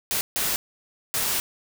white noise bursts at uneven times, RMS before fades -25 dBFS, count 3, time 0.11-0.21 / 0.36-0.56 / 1.14-1.4 s, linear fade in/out 0 ms, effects none

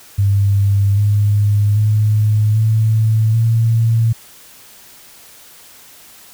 sine tone with pitch steps, 99.8 / 103.14 / 106.59 / 110.16 / 113.85 Hz, G2 / G#2 / G#2 / A2 / A#2, +32 / -11 / +45 / +3 / -40 cents, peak -10 dBFS, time 0.18-4.13 s, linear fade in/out 10 ms, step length 790 ms, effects white hiss -42 dBFS RMS until 6.33 s

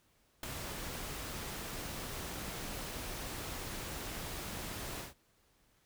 pink noise with ADSR envelope, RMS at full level -37 dBFS, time 0.43-5.14 s, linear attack 3 ms, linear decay 11 ms, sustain -5 dB, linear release 140 ms, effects pink hiss -71 dBFS RMS until 5.85 s

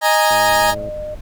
30% pulse chord, D# suspended fourth, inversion none, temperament equal with one note detuned, 622.3 / 827.3 / 932.3 Hz, D#5 / G#5 / A#5, 0 / -7 / 0 cents, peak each -14 dBFS, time 0.01-0.75 s, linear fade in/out 50 ms
click train, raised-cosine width 2 ms, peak -21 dBFS, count 62, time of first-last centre 0.31-0.885 s, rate 106 Hz
brown noise, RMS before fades -34 dBFS, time 0.48-1.21 s, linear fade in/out 5 ms
sine tone, 608 Hz, D#5, 40 cents flat, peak -24 dBFS, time 0.68-1.15 s, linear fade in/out 10 ms
effects none

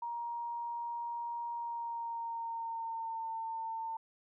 sine tone with pitch glide, 942 to 901.5 Hz, A#5 to A5, +18 to +42 cents, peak -36 dBFS, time 0.02-3.97 s, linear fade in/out 5 ms, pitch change -76 cents, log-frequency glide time 1.52-3.3 s, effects none

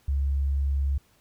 sine tone, 69.3 Hz, C#2, in tune, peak -22 dBFS, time 0.08-0.98 s, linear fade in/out 5 ms, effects pink hiss -63 dBFS RMS until 1.2 s

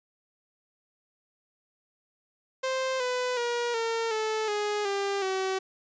sawtooth tone with pitch steps, 523.3 / 500 / 477.7 / 456.3 / 436 / 416.5 / 398 / 380.2 Hz, C5 / B4 / A#4 / A#4 / A4 / G#4 / G4 / F#4, 0 / +21 / +42 / -37 / -16 / +5 / +26 / +47 cents, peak -23 dBFS, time 2.63-5.59 s, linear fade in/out 10 ms, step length 370 ms, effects resampled to 16000 Hz

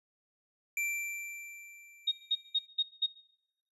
square tone with exponential decay, 2349 Hz, D7, in tune, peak -31 dBFS, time 0.77-2.66 s, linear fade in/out 2 ms, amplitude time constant 410 ms
sine tone bursts, 3729 Hz, A#7, in tune, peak -25 dBFS, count 5, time 2.07-3.065 s, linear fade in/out 10 ms, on 47 ms, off 190 ms
effects noise-tail reverb RT60 0.8 s tail -20 dB re dry + resampled to 32000 Hz

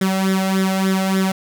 sawtooth tone with flanger, 190.7 Hz, G3, 47 cents flat, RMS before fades -18 dBFS, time 0.01-1.32 s, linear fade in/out 5 ms, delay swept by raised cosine 0.55 to 1.53 ms, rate 3.4 Hz, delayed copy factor +0.7, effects none

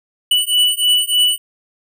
square beating tone pair, 2960 / 2963.3 Hz, F#7 / F#7, 0 / +2 cents, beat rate 3.3 Hz, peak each -16 dBFS, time 0.31-1.38 s, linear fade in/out 5 ms, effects none

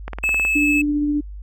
click train, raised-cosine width 0.5 ms, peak -14 dBFS, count 8, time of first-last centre 0.08-0.45 s, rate 18.9 Hz
triangle tone, 2600 Hz, E7, 24 cents flat, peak -15 dBFS, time 0.23-0.82 s, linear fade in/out 10 ms
sine tone with tremolo, 293.7 Hz, D4, in tune, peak -16 dBFS, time 0.55-1.21 s, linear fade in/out 10 ms, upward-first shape triangle, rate 15 Hz, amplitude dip 25%
effects added 50 Hz sine -31 dBFS peak until 1.42 s

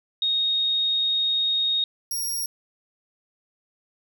sine / 10% pulse tone pair in turn, 3729 / 5605 Hz, A#7 / F8, 0 / +5 cents, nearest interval perfect fifth, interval 705 cents, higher second, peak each -20 dBFS, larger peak neither, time 0.22-1.84 / 2.11-2.46 s, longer first, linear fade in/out 2 ms, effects none

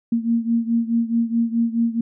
sine beating tone pair, 230.1 / 234.8 Hz, A#3 / A#3, -22 / +13 cents, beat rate 4.7 Hz, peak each -19 / -22 dBFS, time 0.12-2.01 s, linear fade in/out 5 ms, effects none

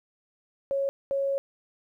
sine tone bursts at uneven times, 551 Hz, C#5, 11 cents flat, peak -24 dBFS, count 2, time 0.71-0.89 / 1.11-1.38 s, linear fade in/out 0 ms, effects 11-bit

